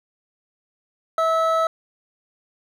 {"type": "tone pair together", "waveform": "triangle", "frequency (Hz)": [650, 1300], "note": ["E5", "E6"], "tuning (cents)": [-24, -24], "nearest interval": "octave", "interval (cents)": 1200, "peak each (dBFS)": -18, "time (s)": [1.18, 1.67], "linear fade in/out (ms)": 2, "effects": []}